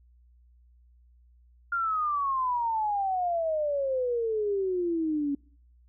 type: exponential sweep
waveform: sine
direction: down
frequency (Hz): 1409 to 278.4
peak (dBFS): -25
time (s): 1.72-5.35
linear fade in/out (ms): 5
effects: noise-tail reverb RT60 0.5 s tail -24 dB re dry + added 60 Hz sine -56 dBFS peak until 5.88 s